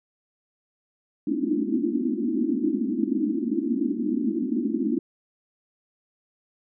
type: band-pass noise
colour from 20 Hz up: white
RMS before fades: -25 dBFS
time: 1.27-4.99 s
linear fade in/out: 5 ms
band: 210 to 340 Hz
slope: 96 dB/octave
effects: none